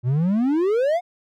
triangle exponential sweep, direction up, 116.54 to 738 Hz, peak -15 dBFS, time 0.03-1.01 s, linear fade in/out 50 ms, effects none

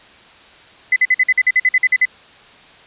sine tone bursts, 2017 Hz, B6, 36 cents sharp, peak -9 dBFS, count 13, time 0.92-2.054 s, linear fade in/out 5 ms, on 42 ms, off 49 ms, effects white hiss -44 dBFS RMS until 2.86 s + resampled to 8000 Hz

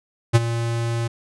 square tone with ADSR envelope, 116.54 Hz, A#2, in tune, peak -9 dBFS, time 0.33-1.08 s, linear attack 25 ms, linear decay 31 ms, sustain -13 dB, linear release 11 ms, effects resampled to 24000 Hz

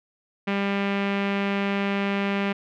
sawtooth tone with low-pass filter, 199 Hz, G3, 26 cents sharp, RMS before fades -25 dBFS, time 0.47-2.53 s, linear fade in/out 10 ms, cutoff 2500 Hz, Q 2.4, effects none

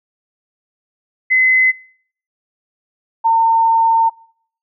sine tone pair in turn, 2038 / 907.8 Hz, C7 / A#5, -46 / -46 cents, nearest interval octave + major second, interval 1400 cents, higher first, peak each -9 / -9 dBFS, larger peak neither, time 1.3-1.72 / 3.24-4.1 s, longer second, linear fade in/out 20 ms, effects noise-tail reverb RT60 0.6 s tail -24 dB re dry

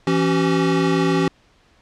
square tone cluster, 167.9 / 275.6 / 381 Hz, E3 / C#4 / G4, +32 / -10 / -49 cents, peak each -21 dBFS, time 0.07-1.28 s, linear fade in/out 2 ms, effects pink hiss -56 dBFS RMS until 1.81 s + low-pass 5000 Hz 12 dB/octave

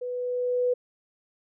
sine tone with level ramp, 494.8 Hz, B4, 3 cents sharp, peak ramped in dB -30 to -20 dBFS, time 0.01-0.74 s, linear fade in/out 10 ms, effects none

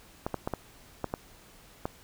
clicks, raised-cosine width 1 ms, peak -16 dBFS, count 7, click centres 0.265 / 0.343 / 0.475 / 0.537 / 1.043 / 1.139 / 1.855 s, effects pink hiss -55 dBFS RMS until 2.03 s

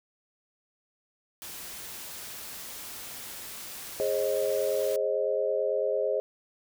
white noise, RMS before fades -41 dBFS, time 1.42-4.96 s, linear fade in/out 0 ms
sine chord, Ab major, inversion none, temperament equal with one note detuned, 415.3 / 533.3 / 622.3 Hz, Ab4 / C5 / Eb5, 0 / +33 / 0 cents, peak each -30 / -28 / -30 dBFS, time 4-6.2 s, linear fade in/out 0 ms
effects none

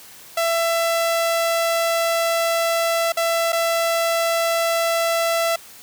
sawtooth tone with dropouts, 668 Hz, E5, 23 cents sharp, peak -14 dBFS, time 0.37-5.56 s, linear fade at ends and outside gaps 5 ms, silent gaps 3.122-3.17 / 3.522-3.528 s, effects white hiss -43 dBFS RMS until 5.82 s + high-pass 60 Hz 12 dB/octave

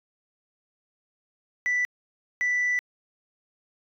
sine tone bursts at uneven times, 1975.5 Hz, B6, in tune, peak -20 dBFS, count 2, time 1.66-1.85 / 2.41-2.79 s, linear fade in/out 0 ms, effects tanh soft clip ceiling -20 dBFS

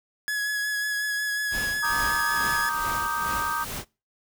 45% pulse tone with vibrato, 1685 Hz, G#6, 25 cents sharp, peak -25 dBFS, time 0.28-2.69 s, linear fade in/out 0 ms, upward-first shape sine, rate 5.5 Hz, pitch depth 18 cents each way
pink noise with tremolo, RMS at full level -33 dBFS, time 1.5-3.85 s, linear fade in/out 50 ms, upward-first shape triangle, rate 2.3 Hz, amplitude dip 95%
sine chord, Eb major seventh, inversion second, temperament equal, 932.3 / 1174.7 / 1244.5 / 1568 Hz, Bb5 / D6 / Eb6 / G6, 0 / 0 / 0 / 0 cents, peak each -31 / -33 / -29 / -31 dBFS, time 1.82-3.65 s, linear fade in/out 20 ms
white noise, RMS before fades -38 dBFS, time 1.84-3.79 s, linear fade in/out 10 ms
effects noise-tail reverb RT60 0.3 s tail -24 dB re dry

